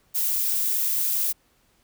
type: noise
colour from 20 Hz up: violet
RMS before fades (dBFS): -24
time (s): 0.14-1.33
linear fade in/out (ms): 20
effects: pink hiss -64 dBFS RMS until 1.83 s